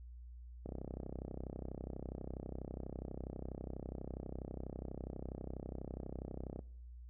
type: click train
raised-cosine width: 2 ms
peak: -30 dBFS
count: 192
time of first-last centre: 0.66-6.592 s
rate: 32.2 Hz
effects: noise-tail reverb RT60 0.7 s tail -22 dB re dry + added 60 Hz sine -49 dBFS peak until 7.09 s